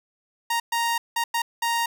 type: tone bursts at uneven times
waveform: sawtooth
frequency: 932.3 Hz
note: A#5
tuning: in tune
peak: -18 dBFS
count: 5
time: 0.5-0.6 / 0.72-0.98 / 1.16-1.24 / 1.34-1.42 / 1.62-1.86 s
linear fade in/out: 5 ms
effects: none